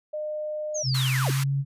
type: tone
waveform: sine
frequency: 608 Hz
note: D#5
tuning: 40 cents flat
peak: -28 dBFS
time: 0.13-0.83 s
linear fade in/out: 10 ms
type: linear sweep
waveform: sine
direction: down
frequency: 6710 to 110 Hz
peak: -28 dBFS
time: 0.74-1.32 s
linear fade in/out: 20 ms
type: tone with pitch glide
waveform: sine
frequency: 130.81 to 138.59 Hz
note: C3 to C#3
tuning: 0 to 0 cents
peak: -22 dBFS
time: 0.83-1.65 s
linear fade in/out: 50 ms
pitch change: +100 cents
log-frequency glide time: 1.15-1.51 s
type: high-pass noise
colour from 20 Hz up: pink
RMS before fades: -33 dBFS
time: 0.94-1.44 s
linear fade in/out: 10 ms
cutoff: 990 Hz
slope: 48 dB/octave
effects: resampled to 32000 Hz